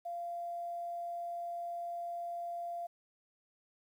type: tone with quantisation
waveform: sine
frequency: 691 Hz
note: F5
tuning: 19 cents flat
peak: -37 dBFS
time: 0.05-2.87 s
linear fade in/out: 10 ms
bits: 11
effects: none